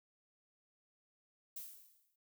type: noise with exponential decay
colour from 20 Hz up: violet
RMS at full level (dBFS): -44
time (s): 1.56-2.16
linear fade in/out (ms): 5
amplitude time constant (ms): 130
effects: none